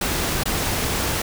pink noise with dropouts, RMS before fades -23 dBFS, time 0.01-1.22 s, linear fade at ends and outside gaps 5 ms, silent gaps 0.436-0.455 s, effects none

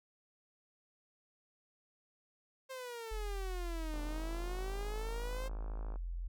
sawtooth exponential two-way sweep, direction down then up, 532 to 294.7 to 532 Hz, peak -39 dBFS, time 2.69-5.49 s, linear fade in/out 20 ms, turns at 4.02 s
sine tone, 43 Hz, F1, 26 cents flat, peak -37 dBFS, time 3.11-6.28 s, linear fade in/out 10 ms
click train, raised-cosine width 1 ms, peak -36 dBFS, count 110, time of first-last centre 3.94-5.959 s, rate 54 Hz
effects none

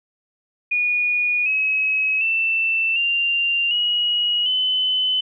sine tone with pitch steps, 2452 / 2558 / 2668 / 2783 / 2902 / 3027 Hz, D#7 / D#7 / E7 / F7 / F#7 / F#7, -26 / +47 / +20 / -7 / -34 / +39 cents, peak -17 dBFS, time 0.71-5.21 s, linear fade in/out 10 ms, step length 750 ms, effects none

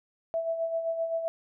sine tone with tremolo, 659.3 Hz, E5, in tune, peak -25 dBFS, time 0.34-1.28 s, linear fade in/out 0 ms, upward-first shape sine, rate 7.7 Hz, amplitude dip 55%, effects none

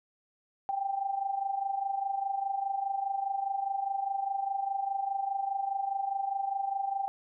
sine tone with amplitude modulation, 787 Hz, G5, 7 cents sharp, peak -26 dBFS, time 0.69-7.08 s, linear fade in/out 0 ms, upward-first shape sine, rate 24.9 Hz, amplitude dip 70%, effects none

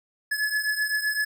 square beating tone pair, 1707 / 1714.8 Hz, G#6 / A6, +47 / -45 cents, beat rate 7.8 Hz, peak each -26 / -30 dBFS, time 0.31-1.25 s, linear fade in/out 10 ms, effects none

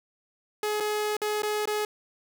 sawtooth tone with dropouts, 422.2 Hz, G#4, 29 cents sharp, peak -22 dBFS, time 0.63-1.85 s, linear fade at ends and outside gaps 2 ms, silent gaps 0.801-0.805 / 1.168-1.217 / 1.421-1.432 / 1.656-1.674 s, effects 9-bit

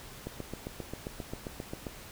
click train, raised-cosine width 2 ms, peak -23 dBFS, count 13, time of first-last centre 0.27-1.868 s, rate 7.51 Hz, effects pink hiss -48 dBFS RMS until 2.11 s

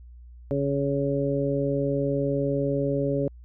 harmonic tone, 140 Hz, C#3, 18 cents sharp, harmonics 1 / 2 / 3 / 4, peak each -28 / -28 / -28 / -28 dBFS, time 0.51-3.28 s, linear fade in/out 0 ms, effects added 60 Hz sine -43 dBFS peak until 3.44 s

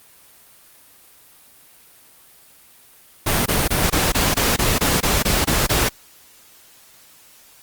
pink noise bursts, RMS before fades -18 dBFS, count 12, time 3.26-5.891 s, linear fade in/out 10 ms, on 200 ms, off 21 ms, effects white hiss -49 dBFS RMS until 7.62 s + Opus 32 kbps

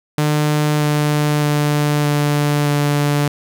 sawtooth tone with pitch steps, 150 / 148.88 / 147.76 / 146.66 / 145.56 Hz, D3 / D3 / D3 / D3 / D3, +37 / +24 / +11 / -2 / -15 cents, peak -10 dBFS, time 0.18-3.28 s, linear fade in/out 2 ms, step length 620 ms, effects 8-bit

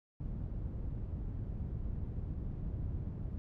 white low-pass noise, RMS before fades -39 dBFS, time 0.2-3.38 s, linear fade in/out 0 ms, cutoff 100 Hz, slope 12 dB/octave, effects none

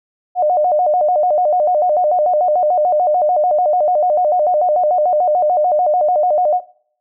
sine tone with vibrato, 662 Hz, E5, 7 cents sharp, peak -11 dBFS, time 0.35-6.61 s, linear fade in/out 50 ms, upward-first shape square, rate 6.8 Hz, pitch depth 160 cents each way, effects noise-tail reverb RT60 0.6 s tail -21 dB re dry

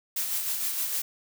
blue noise with tremolo, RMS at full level -28 dBFS, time 0.16-1.02 s, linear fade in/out 5 ms, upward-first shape sine, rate 6.5 Hz, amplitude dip 40%, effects none

